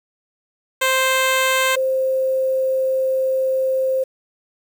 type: tone pair in turn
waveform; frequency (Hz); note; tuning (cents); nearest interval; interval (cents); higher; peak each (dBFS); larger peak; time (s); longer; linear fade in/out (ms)
10% pulse / sine; 523.3 / 525.4; C5 / C5; 0 / +7; unison; 7; second; -7 / -16; first; 0.81-1.76 / 1.76-4.04; second; 10
effects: 7-bit